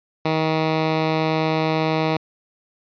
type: tone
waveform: 10% pulse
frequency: 158.3 Hz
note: D#3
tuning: 30 cents sharp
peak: -10 dBFS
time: 0.25-2.17 s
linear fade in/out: 5 ms
effects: resampled to 11025 Hz